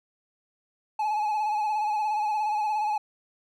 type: tone with vibrato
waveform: triangle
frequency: 849 Hz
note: G#5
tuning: 38 cents sharp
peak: -22 dBFS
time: 0.99-2.98 s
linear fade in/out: 5 ms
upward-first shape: sine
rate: 17 Hz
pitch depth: 44 cents each way
effects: none